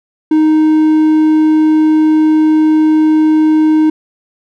triangle tone, 311.1 Hz, D#4, in tune, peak -4 dBFS, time 0.31-3.9 s, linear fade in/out 5 ms, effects none

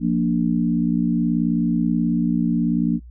sine chord, Bb major, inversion second, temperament equal, 174.61 / 233.1 / 293.7 Hz, F3 / Bb3 / D4, 0 / 0 / 0 cents, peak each -21 / -20 / -23 dBFS, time 0-3 s, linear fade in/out 50 ms, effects noise-tail reverb RT60 0.1 s tail -25 dB re dry + added 60 Hz sine -38 dBFS peak until 3.1 s

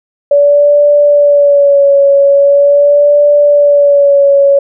sine tone with vibrato, 571 Hz, D5, 49 cents flat, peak -3 dBFS, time 0.31-4.59 s, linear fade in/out 5 ms, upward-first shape sine, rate 0.42 Hz, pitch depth 37 cents each way, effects none

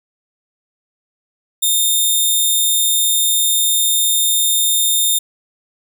10% pulse tone, 3637 Hz, A#7, 43 cents flat, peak -5 dBFS, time 1.62-5.19 s, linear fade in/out 10 ms, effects none

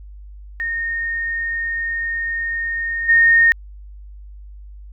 sine tone with level steps, 1842 Hz, A#6, 21 cents flat, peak -20 / -9 dBFS, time 0.6-3.52 s, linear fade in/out 0 ms, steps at 3.08 s, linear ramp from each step 20 ms, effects added 50 Hz sine -35 dBFS peak until 4.92 s

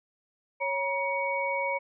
sine tone cluster, 553 / 953 / 2243 Hz, C#5 / A#5 / C#7, -4 / +38 / +20 cents, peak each -31 dBFS, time 0.6-1.79 s, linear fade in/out 20 ms, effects none

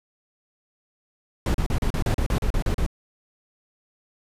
brown noise bursts, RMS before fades -22 dBFS, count 12, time 1.46-2.864 s, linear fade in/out 2 ms, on 84 ms, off 36 ms, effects resampled to 32000 Hz

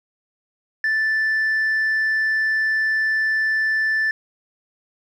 sine tone, 1760 Hz, A6, in tune, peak -15 dBFS, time 0.84-4.11 s, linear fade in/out 2 ms, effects tanh soft clip ceiling -16 dBFS + 9-bit

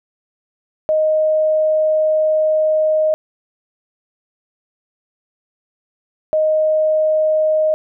sine tone pair in turn, 622.3 / 622.3 Hz, D#5 / D#5, 0 / 0 cents, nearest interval unison, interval 0 cents, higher neither, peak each -12 dBFS, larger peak neither, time 0.89-3.14 / 6.33-7.74 s, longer first, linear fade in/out 0 ms, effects none

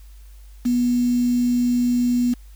sine tone with quantisation, 244.4 Hz, B3, 18 cents flat, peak -16 dBFS, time 0.65-2.34 s, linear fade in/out 10 ms, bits 6, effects added 50 Hz sine -40 dBFS peak until 2.55 s + white hiss -57 dBFS RMS until 2.55 s

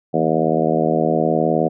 harmonic tone with a mistuned harmonic, 79.4 Hz, D#2, 36 cents sharp, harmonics 2 / 3 / 4 / 5 / 6 / 7 / 8 / 9, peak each -23 / -23 / -23 / -23 / -23 / -23 / -23 / -23 dBFS, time 0.13-1.69 s, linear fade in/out 20 ms, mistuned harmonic 2, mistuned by +59 cents, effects none

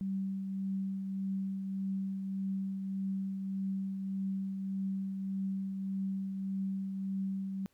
sine tone with tremolo, 193.1 Hz, G3, 26 cents flat, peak -31 dBFS, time 0.01-7.66 s, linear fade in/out 0 ms, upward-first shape triangle, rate 1.7 Hz, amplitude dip 40%, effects pink hiss -73 dBFS RMS until 7.73 s

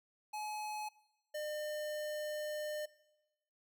square tone pair in turn, 849 / 603.8 Hz, G#5 / D5, +38 / +48 cents, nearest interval tritone, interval 590 cents, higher first, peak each -40 / -39 dBFS, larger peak second, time 0.33-0.89 / 1.34-2.86 s, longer second, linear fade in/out 10 ms, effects noise-tail reverb RT60 1.0 s tail -20 dB re dry

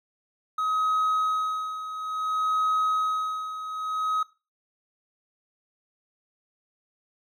triangle tone with tremolo, 1268 Hz, D#6, 32 cents sharp, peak -18 dBFS, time 0.58-4.23 s, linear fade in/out 5 ms, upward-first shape sine, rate 0.58 Hz, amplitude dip 75%, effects noise-tail reverb RT60 0.3 s tail -20 dB re dry + tanh soft clip ceiling -16 dBFS

